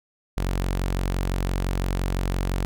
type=tone; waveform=sawtooth; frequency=45.87 Hz; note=F#1; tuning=14 cents flat; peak=-19 dBFS; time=0.37-2.65 s; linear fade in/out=0 ms; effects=none